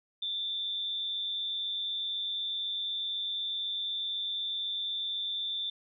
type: tone with amplitude modulation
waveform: sine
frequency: 3556 Hz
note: A7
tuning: 18 cents sharp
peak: -29 dBFS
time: 0.22-5.7 s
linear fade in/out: 5 ms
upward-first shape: sine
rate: 198 Hz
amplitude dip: 50%
effects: none